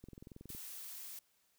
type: click train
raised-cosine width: 3 ms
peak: -38 dBFS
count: 12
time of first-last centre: 0.04-0.549 s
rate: 21.6 Hz
type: noise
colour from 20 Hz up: blue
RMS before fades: -48 dBFS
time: 0.49-1.19 s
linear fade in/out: 2 ms
effects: white hiss -75 dBFS RMS until 1.58 s